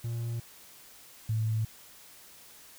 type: tone pair in turn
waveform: triangle / sine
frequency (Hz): 116.9 / 110.34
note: A#2 / A2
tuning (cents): +5 / +5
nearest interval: minor second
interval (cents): 100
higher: first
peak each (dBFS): -29 / -26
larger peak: second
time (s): 0.04-0.4 / 1.29-1.65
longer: neither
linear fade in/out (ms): 5
effects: white hiss -53 dBFS RMS until 2.78 s